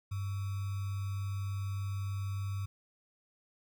sine tone with sample-and-hold, 98.3 Hz, G2, 5 cents sharp, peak -33 dBFS, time 0.11-2.66 s, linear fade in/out 10 ms, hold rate 1225 Hz, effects none

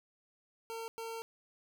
25% pulse tone bursts at uneven times, 454.4 Hz, A#4, 44 cents flat, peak -36 dBFS, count 2, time 0.7-0.88 / 0.98-1.22 s, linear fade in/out 0 ms, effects none

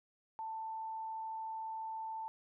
sine tone, 887 Hz, A5, 14 cents sharp, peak -39 dBFS, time 0.39-2.28 s, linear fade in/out 0 ms, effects none

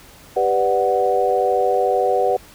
sine chord, G major seventh, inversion none, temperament equal, 392 / 493.9 / 587.3 / 740 Hz, G4 / B4 / D5 / F#5, 0 / 0 / 0 / 0 cents, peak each -22 / -19 / -23 / -19 dBFS, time 0.36-2.37 s, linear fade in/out 10 ms, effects pink hiss -45 dBFS RMS until 2.54 s

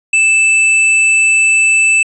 square tone, 2637 Hz, E7, in tune, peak -8 dBFS, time 0.13-2.03 s, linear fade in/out 5 ms, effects resampled to 24000 Hz + 8-bit

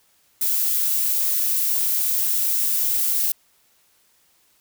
violet noise, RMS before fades -21 dBFS, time 0.41-3.32 s, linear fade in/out 5 ms, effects white hiss -61 dBFS RMS until 4.6 s

